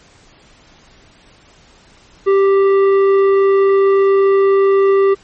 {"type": "tone with tanh clipping", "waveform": "sine", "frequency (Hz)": 392, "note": "G4", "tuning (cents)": 0, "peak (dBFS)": -10, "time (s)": [2.26, 5.15], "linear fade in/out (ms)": 20, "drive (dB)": 10, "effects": ["pink hiss -47 dBFS RMS until 5.23 s", "MP3 32 kbps"]}